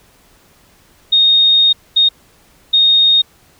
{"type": "tone bursts at uneven times", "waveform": "sine", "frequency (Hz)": 3708, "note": "A#7", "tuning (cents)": -10, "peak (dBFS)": -7, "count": 3, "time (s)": [[1.12, 1.73], [1.96, 2.09], [2.73, 3.22]], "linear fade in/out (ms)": 10, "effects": ["pink hiss -50 dBFS RMS until 3.59 s"]}